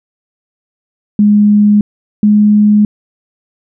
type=tone pair in turn; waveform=sine; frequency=207.7 / 209.3 Hz; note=G#3 / G#3; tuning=0 / +14 cents; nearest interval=unison; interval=14 cents; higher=second; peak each=-4 dBFS; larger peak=neither; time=1.19-1.81 / 2.23-2.85 s; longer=neither; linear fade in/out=2 ms; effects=none